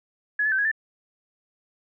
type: tone with pitch steps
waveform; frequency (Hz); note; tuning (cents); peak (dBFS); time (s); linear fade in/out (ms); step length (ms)
sine; 1689 / 1732 / 1546 / 1660 / 1768; G#6 / A6 / G6 / G#6 / A6; +29 / -28 / -24 / -1 / +8; -20; 0.39-0.715; 5; 65
effects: none